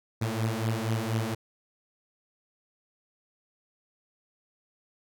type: beating tone pair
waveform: sawtooth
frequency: 109.8 / 114 Hz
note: A2 / A#2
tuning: -3 / -38 cents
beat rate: 4.2 Hz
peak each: -26 dBFS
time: 0.21-1.35 s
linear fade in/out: 10 ms
effects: none